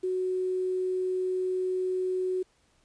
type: tone with quantisation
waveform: sine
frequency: 370 Hz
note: F#4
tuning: in tune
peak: -26 dBFS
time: 0.03-2.43 s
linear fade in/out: 10 ms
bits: 9
effects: pink hiss -67 dBFS RMS until 2.84 s + resampled to 22050 Hz